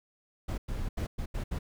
brown noise bursts at uneven times, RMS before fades -33 dBFS, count 6, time 0.48-0.58 / 0.68-0.89 / 0.97-1.07 / 1.18-1.26 / 1.34-1.44 / 1.51-1.59 s, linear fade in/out 10 ms, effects none

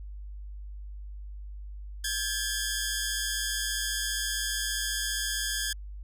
10% pulse tone pair together, 1599 / 1714 Hz, G6 / A6, +34 / -46 cents, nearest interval minor second, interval 120 cents, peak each -23 dBFS, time 2.04-5.73 s, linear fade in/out 5 ms, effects added 50 Hz sine -38 dBFS peak until 6.03 s

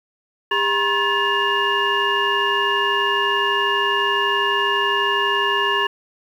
sine tone cluster, 402.8 / 961 / 1073 / 1730 / 2830 Hz, G4 / B5 / C6 / A6 / F7, +47 / -48 / +43 / -30 / +22 cents, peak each -24 / -24 / -22 / -21 / -22 dBFS, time 0.51-5.87 s, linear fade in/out 5 ms, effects tanh soft clip ceiling -8 dBFS + 8-bit

